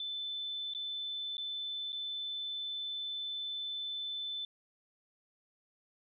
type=tone with dropouts; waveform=sine; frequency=3520 Hz; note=A7; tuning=in tune; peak=-36 dBFS; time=0-4.45 s; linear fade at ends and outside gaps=2 ms; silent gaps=0.737-0.748 / 1.37-1.38 / 1.922-1.928 s; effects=none